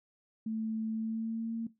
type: tone with pitch glide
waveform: sine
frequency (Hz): 220.9 to 227.9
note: A3 to A#3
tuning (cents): +7 to -39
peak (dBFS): -32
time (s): 0.46-1.67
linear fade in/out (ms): 5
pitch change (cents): +54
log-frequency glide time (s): 0.91-1.56
effects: noise-tail reverb RT60 0.2 s tail -17 dB re dry